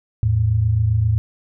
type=tone pair together; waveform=sine; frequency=82.41 / 110 Hz; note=E2 / A2; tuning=0 / 0 cents; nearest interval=perfect fourth; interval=500 cents; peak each=-21 / -15 dBFS; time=0.23-1.18 s; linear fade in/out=0 ms; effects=none